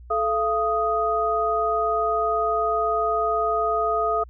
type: tone cluster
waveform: sine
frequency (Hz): 434.9 / 683 / 1247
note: A4 / F5 / D#6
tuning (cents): -20 / -39 / +3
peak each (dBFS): -26 / -24 / -23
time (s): 0.1-4.24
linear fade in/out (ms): 10
effects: added 60 Hz sine -41 dBFS peak until 4.29 s